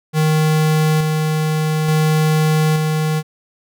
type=tone with tremolo; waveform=square; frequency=155.56 Hz; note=D#3; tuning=in tune; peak=-13 dBFS; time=0.13-3.23 s; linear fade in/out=50 ms; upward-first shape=square; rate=0.57 Hz; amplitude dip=30%; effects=none